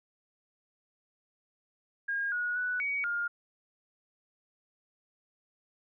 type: tone with pitch steps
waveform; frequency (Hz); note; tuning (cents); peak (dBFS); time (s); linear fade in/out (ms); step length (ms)
sine; 1623 / 1453 / 1482 / 2255 / 1413; G#6 / F#6 / F#6 / C#7 / F6; -40 / -32 / +2 / +29 / +20; -29; 2.08-3.28; 10; 240
effects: none